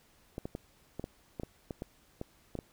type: clicks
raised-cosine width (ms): 2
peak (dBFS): -24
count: 12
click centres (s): 0.381 / 0.455 / 0.551 / 0.996 / 1.041 / 1.398 / 1.434 / 1.708 / 1.821 / 2.214 / 2.553 / 2.589
effects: pink hiss -65 dBFS RMS until 2.72 s